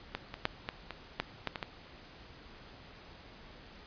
clicks, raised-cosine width 0.3 ms, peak -18 / -24 / -12 / -18 / -23 / -14 / -16 / -20 / -19 dBFS, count 9, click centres 0.15 / 0.341 / 0.454 / 0.689 / 0.907 / 1.2 / 1.473 / 1.558 / 1.628 s, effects pink hiss -53 dBFS RMS until 3.86 s + resampled to 11025 Hz

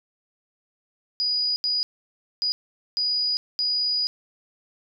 sine tone bursts at uneven times, 4919 Hz, D#8, 21 cents flat, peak -21 dBFS, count 5, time 1.2-1.56 / 1.64-1.83 / 2.42-2.52 / 2.97-3.37 / 3.59-4.07 s, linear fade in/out 0 ms, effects none

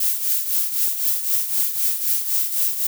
violet noise with tremolo, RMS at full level -18 dBFS, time 0-2.87 s, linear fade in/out 5 ms, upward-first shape triangle, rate 3.9 Hz, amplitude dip 70%, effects none

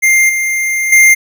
square tone with level steps, 2105 Hz, C7, 10 cents sharp, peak -7 / -13 / -4 dBFS, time 0.02-1.15 s, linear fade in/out 20 ms, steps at 0.29 / 0.92 s, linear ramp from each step 5 ms, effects none

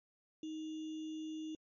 sine tone with sample-and-hold, 313.2 Hz, D#4, 11 cents sharp, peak -40 dBFS, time 0.43-1.55 s, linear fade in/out 2 ms, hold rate 3150 Hz, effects low-pass 11000 Hz 12 dB/octave + MP3 32 kbps

